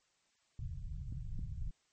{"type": "low-pass noise", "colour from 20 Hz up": "pink", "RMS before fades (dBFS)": -41, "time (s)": [0.59, 1.71], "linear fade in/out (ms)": 2, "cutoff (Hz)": 150, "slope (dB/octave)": 48}
{"type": "clicks", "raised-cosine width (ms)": 5, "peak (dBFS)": -33, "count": 2, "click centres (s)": [1.125, 1.392]}
{"effects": ["white hiss -75 dBFS RMS until 1.92 s", "MP3 32 kbps"]}